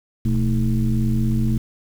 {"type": "tone with frequency modulation", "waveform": "sine", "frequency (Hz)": 123.47, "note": "B2", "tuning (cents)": 0, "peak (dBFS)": -16, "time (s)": [0.25, 1.58], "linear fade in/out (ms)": 5, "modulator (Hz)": 96.2, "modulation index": 1.3, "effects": ["7-bit"]}